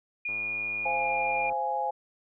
sine tone with pitch glide, 2434 to 2407 Hz, D#7 to D7, -39 to +42 cents, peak -29 dBFS, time 0.25-1.5 s, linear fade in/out 5 ms, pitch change -19 cents, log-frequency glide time 0.93-1.02 s
click train, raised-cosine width 1 ms, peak -34 dBFS, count 133, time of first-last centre 0.29-1.524 s, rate 107 Hz
sine chord, F minor, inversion second, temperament equal with one note detuned, 523.3 / 689.2 / 830.6 Hz, C5 / F5 / Ab5, 0 / -23 / 0 cents, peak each -34 / -34 / -28 dBFS, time 0.85-1.91 s, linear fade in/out 10 ms
effects none

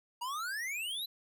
square exponential sweep, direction up, 932.3 to 4065 Hz, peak -36 dBFS, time 0.21-1.06 s, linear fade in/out 10 ms, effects none

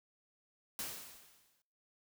white noise with exponential decay, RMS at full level -39 dBFS, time 0.79-1.62 s, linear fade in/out 1 ms, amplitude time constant 180 ms, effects noise-tail reverb RT60 0.8 s tail -25 dB re dry

